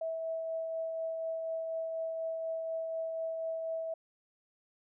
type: tone with tremolo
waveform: sine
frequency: 651 Hz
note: E5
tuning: 22 cents flat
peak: -32 dBFS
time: 0.01-3.94 s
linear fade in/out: 5 ms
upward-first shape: triangle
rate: 4.1 Hz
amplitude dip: 30%
effects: none